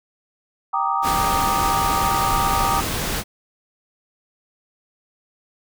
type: chord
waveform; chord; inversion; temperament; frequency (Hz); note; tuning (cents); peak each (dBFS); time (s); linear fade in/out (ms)
sine; Eb major seventh; first; equal; 784 / 932.3 / 1174.7 / 1244.5; G5 / Bb5 / D6 / Eb6; 0 / 0 / 0 / 0; -24; 0.73-2.81; 10
type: noise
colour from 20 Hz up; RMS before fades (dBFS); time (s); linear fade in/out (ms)
pink; -24; 1.02-3.24; 50
effects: none